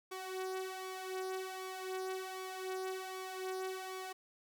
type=tone with flanger; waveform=sawtooth; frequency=375.6 Hz; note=F#4; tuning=26 cents sharp; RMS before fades=-42 dBFS; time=0.11-4.13 s; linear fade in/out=10 ms; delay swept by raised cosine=0.87 to 2.87 ms; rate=1.3 Hz; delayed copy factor=+0.65; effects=none